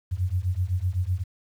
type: beating tone pair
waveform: sine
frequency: 87.3 / 95.2 Hz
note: F2 / F#2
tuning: 0 / +50 cents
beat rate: 7.9 Hz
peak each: -26 dBFS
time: 0.11-1.24 s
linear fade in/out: 20 ms
effects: 9-bit